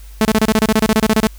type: tone bursts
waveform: sawtooth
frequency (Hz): 218.3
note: A3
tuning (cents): -13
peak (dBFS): -6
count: 16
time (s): 0.21-1.269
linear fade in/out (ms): 0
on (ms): 39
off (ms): 29
effects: added 50 Hz sine -33 dBFS peak until 1.38 s + white hiss -47 dBFS RMS until 1.38 s